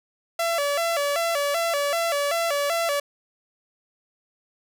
sawtooth tone with vibrato, 621 Hz, D#5, 3 cents flat, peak -18 dBFS, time 0.39-3 s, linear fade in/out 5 ms, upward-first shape square, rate 2.6 Hz, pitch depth 140 cents each way, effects none

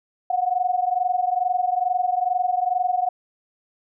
sine tone pair together, 717.7 / 740 Hz, F5 / F#5, +47 / 0 cents, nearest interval minor second, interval 53 cents, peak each -22 dBFS, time 0.3-3.09 s, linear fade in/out 5 ms, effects none

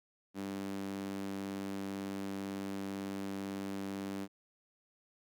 sawtooth tone with high-pass filter, 98 Hz, G2, in tune, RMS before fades -40 dBFS, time 0.34-4.28 s, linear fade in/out 50 ms, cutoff 240 Hz, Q 3.5, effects none

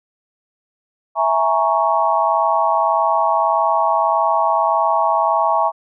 sine chord, A# half-diminished seventh, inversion second, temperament equal, 659.3 / 830.6 / 932.3 / 1108.7 Hz, E5 / G#5 / A#5 / C#6, 0 / 0 / 0 / 0 cents, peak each -19 dBFS, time 1.15-5.72 s, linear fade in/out 50 ms, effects none

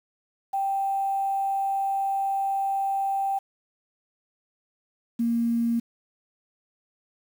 sine tone pair in turn, 784 / 233.1 Hz, G5 / A#3, 0 / 0 cents, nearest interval octave + major sixth, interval 2100 cents, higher first, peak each -23 / -21 dBFS, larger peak second, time 0.53-3.39 / 5.19-5.8 s, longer first, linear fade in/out 10 ms, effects 8-bit

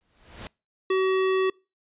pink noise with exponential growth, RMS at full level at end -35 dBFS, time 0.01-0.47 s, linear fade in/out 0 ms, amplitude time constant 98 ms
square tone, 378.5 Hz, F#4, 39 cents sharp, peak -21 dBFS, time 0.9-1.5 s, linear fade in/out 5 ms
effects noise-tail reverb RT60 0.3 s tail -26 dB re dry + resampled to 8000 Hz

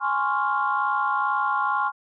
sine chord, Db major seventh, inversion second, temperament equal, 830.6 / 1046.5 / 1108.7 / 1396.9 Hz, Ab5 / C6 / Db6 / F6, 0 / 0 / 0 / 0 cents, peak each -26 dBFS, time 0-1.92 s, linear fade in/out 50 ms, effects tanh soft clip ceiling -11 dBFS

